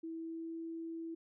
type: tone with pitch glide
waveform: sine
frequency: 326.6 to 329.1 Hz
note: E4 to E4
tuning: -16 to -3 cents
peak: -40 dBFS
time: 0.03-1.15 s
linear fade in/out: 10 ms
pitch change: +13 cents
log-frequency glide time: 0.13-0.57 s
effects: none